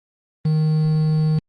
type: tone with quantisation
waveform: triangle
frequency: 155.56 Hz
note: D#3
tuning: in tune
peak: -13 dBFS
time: 0.45-1.39 s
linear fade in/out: 5 ms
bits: 6
effects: low-pass 4000 Hz 12 dB/octave + Opus 32 kbps